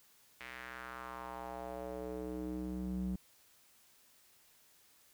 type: tone with band-pass filter sweep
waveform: square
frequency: 62.3 Hz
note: B1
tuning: 16 cents sharp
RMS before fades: -42 dBFS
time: 0.4-3.16 s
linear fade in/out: 5 ms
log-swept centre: 2200 to 170 Hz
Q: 2.5
effects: white hiss -66 dBFS RMS until 5.13 s